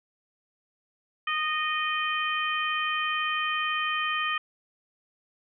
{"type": "harmonic tone", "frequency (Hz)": 618, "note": "D#5", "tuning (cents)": -12, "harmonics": [2, 3, 4, 5], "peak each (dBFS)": [-29, -31, -32, -33], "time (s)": [1.27, 4.38], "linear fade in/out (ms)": 5, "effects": []}